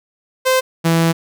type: tone pair in turn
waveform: sawtooth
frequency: 518 / 165.34 Hz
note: C5 / E3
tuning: -17 / +6 cents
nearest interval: octave + minor sixth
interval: 1977 cents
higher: first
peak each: -8 dBFS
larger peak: neither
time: 0.45-0.61 / 0.84-1.13 s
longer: second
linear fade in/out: 20 ms
effects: none